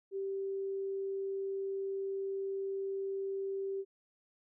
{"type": "tone", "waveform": "sine", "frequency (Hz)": 390, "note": "G4", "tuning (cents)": -9, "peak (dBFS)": -34, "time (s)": [0.11, 3.85], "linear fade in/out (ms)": 50, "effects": []}